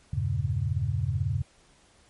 sine chord, E diminished seventh, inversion none, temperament equal, 82.41 / 98 / 116.54 / 138.59 Hz, E2 / G2 / Bb2 / Db3, 0 / 0 / 0 / 0 cents, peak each -32 / -29 / -31 / -30 dBFS, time 0.13-1.42 s, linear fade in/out 5 ms, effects pink hiss -60 dBFS RMS until 2.09 s + MP3 48 kbps

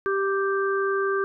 harmonic tone, 392 Hz, G4, in tune, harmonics 1 / 3 / 4, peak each -23 / -28 / -29 dBFS, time 0.06-1.24 s, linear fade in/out 0 ms, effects none

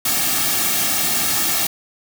white noise with comb filter, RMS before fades -19 dBFS, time 0.05-1.67 s, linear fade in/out 5 ms, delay 2 ms, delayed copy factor -0.75, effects none

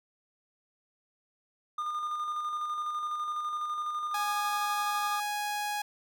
triangle tone with tremolo, 1214 Hz, D#6, 43 cents flat, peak -28 dBFS, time 1.78-5.2 s, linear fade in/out 5 ms, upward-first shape square, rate 12 Hz, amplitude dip 30%
sawtooth tone, 830.6 Hz, G#5, in tune, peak -27 dBFS, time 4.14-5.82 s, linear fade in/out 5 ms
effects none

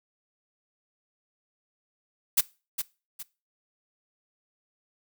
blue noise with echo, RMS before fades -20 dBFS, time 2.37-2.41 s, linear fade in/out 10 ms, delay 410 ms, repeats 2, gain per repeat -9 dB, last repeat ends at 3.23 s, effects noise-tail reverb RT60 0.3 s tail -21 dB re dry

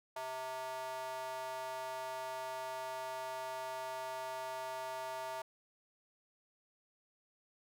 square tone with high-pass filter, 130 Hz, C3, 11 cents flat, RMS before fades -42 dBFS, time 0.16-5.42 s, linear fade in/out 5 ms, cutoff 770 Hz, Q 8, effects none

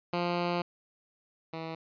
10% pulse tone pair in turn, 174.61 / 162.29 Hz, F3 / E3, 0 / -27 cents, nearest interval minor second, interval 127 cents, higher first, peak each -20 / -28 dBFS, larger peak first, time 0.13-0.62 / 1.53-1.75 s, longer first, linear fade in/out 5 ms, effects resampled to 11025 Hz

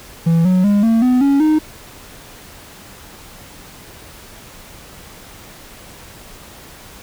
triangle tone with pitch steps, 165.8 / 183.97 / 204.1 / 226.5 / 251.3 / 278.8 / 309.4 Hz, E3 / F#3 / G#3 / A#3 / B3 / C#4 / D#4, +10 / -10 / -30 / -50 / +30 / +10 / -10 cents, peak -8 dBFS, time 0.26-1.59 s, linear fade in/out 10 ms, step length 190 ms, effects pink hiss -39 dBFS RMS until 7.02 s

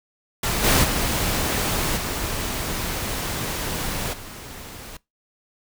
pink noise with level steps, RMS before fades -23 / -17 / -23 / -27 / -38 dBFS, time 0.43-4.97 s, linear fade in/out 5 ms, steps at 0.63 / 0.83 / 1.96 / 4.12 s, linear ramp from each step 20 ms, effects noise-tail reverb RT60 0.2 s tail -22 dB re dry

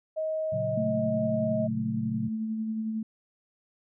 sine tone, 630 Hz, D#5, 21 cents sharp, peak -27 dBFS, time 0.16-1.68 s, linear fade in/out 20 ms
sine chord, F# major, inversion first, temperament just, 115.62 / 138.75 / 185 Hz, A#2 / C#3 / F#3, -14 / +2 / 0 cents, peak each -34 / -35 / -37 dBFS, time 0.52-2.29 s, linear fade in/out 10 ms
sine tone with tremolo, 220 Hz, A3, in tune, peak -27 dBFS, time 0.77-3.03 s, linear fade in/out 5 ms, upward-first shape sine, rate 11 Hz, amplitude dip 30%
effects none

